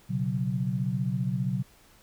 sine chord, B suspended second, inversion none, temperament equal, 123.47 / 138.59 / 185 Hz, B2 / C#3 / F#3, 0 / 0 / 0 cents, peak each -30 dBFS, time 0.09-1.63 s, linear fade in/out 20 ms, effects pink hiss -58 dBFS RMS until 2.02 s

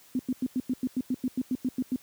sine tone bursts, 254.3 Hz, C4, 49 cents flat, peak -24 dBFS, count 14, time 0.15-1.96 s, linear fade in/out 2 ms, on 42 ms, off 94 ms, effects white hiss -56 dBFS RMS until 2.02 s + high-pass 60 Hz 12 dB/octave

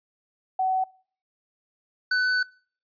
sine / square tone pair in turn, 753 / 1500.8 Hz, F#5 / F#6, +30 / +24 cents, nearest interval octave, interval 1194 cents, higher second, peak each -21 dBFS, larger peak neither, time 0.59-0.84 / 2.11-2.43 s, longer second, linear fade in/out 5 ms, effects noise-tail reverb RT60 0.5 s tail -26 dB re dry + resampled to 11025 Hz

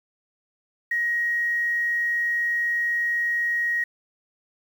sine tone, 1888 Hz, A#6, 22 cents sharp, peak -21 dBFS, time 0.91-3.84 s, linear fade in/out 5 ms, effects 8-bit

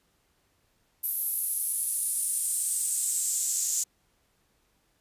pink noise with high-pass filter sweep, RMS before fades -29 dBFS, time 1.03-3.84 s, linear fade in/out 10 ms, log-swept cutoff 12000 to 6900 Hz, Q 4.9, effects pink hiss -70 dBFS RMS until 5 s + resampled to 32000 Hz

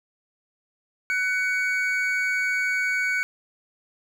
triangle tone pair together, 1499 / 2245 Hz, F#6 / C#7, +22 / +21 cents, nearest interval perfect fifth, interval 699 cents, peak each -23 dBFS, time 1.1-3.23 s, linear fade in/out 0 ms, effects none

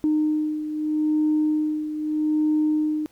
sine beating tone pair, 306 / 306.8 Hz, D#4 / D#4, -29 / -24 cents, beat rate 0.8 Hz, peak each -20 / -26 dBFS, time 0.04-3.06 s, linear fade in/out 0 ms, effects tanh soft clip ceiling -13 dBFS + pink hiss -59 dBFS RMS until 3.11 s

